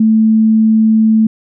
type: tone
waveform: sine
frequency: 220 Hz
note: A3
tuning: in tune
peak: -6 dBFS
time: 0-1.27 s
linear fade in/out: 5 ms
effects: none